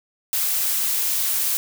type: noise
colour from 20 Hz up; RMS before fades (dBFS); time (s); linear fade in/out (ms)
blue; -22; 0.33-1.57; 0
effects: none